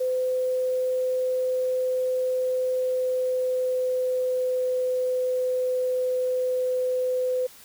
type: tone with pitch glide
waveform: sine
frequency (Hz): 510 to 506.5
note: C5 to B4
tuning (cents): -44 to +44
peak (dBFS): -22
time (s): 0-7.47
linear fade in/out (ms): 10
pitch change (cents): -12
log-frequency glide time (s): 2.7-4.85
effects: white hiss -49 dBFS RMS until 7.64 s